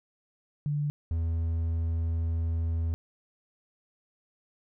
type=tone pair in turn; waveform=sine / triangle; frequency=146.8 / 82.39 Hz; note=D3 / E2; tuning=0 / 0 cents; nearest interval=minor seventh; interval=1000 cents; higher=first; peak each=-26 / -24 dBFS; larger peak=second; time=0.66-0.9 / 1.11-2.94 s; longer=second; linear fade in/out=0 ms; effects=none